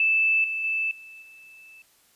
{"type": "tone with level steps", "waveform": "sine", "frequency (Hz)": 2634, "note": "E7", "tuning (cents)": -2, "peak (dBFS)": [-18, -26, -23, -42, -46], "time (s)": [0, 1.82], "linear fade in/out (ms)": 2, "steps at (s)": [0.44, 0.64, 0.91, 1.22], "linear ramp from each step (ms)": 2, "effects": ["white hiss -61 dBFS RMS until 2.15 s", "resampled to 32000 Hz"]}